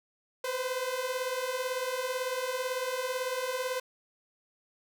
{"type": "beating tone pair", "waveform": "sawtooth", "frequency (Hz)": [499.4, 517.4], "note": ["B4", "C5"], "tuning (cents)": [19, -19], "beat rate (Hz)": 18, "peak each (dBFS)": [-31, -29], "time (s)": [0.44, 3.8], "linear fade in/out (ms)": 5, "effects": []}